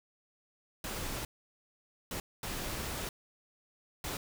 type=noise bursts at uneven times; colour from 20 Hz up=pink; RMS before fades=-38 dBFS; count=4; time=0.84-1.25 / 2.11-2.2 / 2.43-3.09 / 4.04-4.17 s; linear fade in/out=2 ms; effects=none